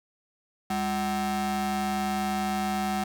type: ring-modulated tone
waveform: 45% pulse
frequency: 276.1 Hz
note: C#4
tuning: 7 cents flat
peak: -23 dBFS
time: 0.7-3.04 s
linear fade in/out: 5 ms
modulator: 478 Hz
effects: none